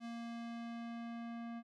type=tone with low-pass filter sweep; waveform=square; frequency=233.1 Hz; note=A#3; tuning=in tune; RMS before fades=-45 dBFS; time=0-1.63 s; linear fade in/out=50 ms; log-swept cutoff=5600 to 2000 Hz; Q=0.7; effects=none